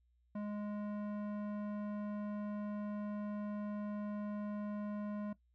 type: tone with low-pass filter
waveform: square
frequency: 207.7 Hz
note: G#3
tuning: in tune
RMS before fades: -41 dBFS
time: 0.35-5.33 s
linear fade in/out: 5 ms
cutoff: 1100 Hz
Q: 0.73
effects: noise-tail reverb RT60 0.1 s tail -17 dB re dry + added 60 Hz sine -70 dBFS peak until 5.54 s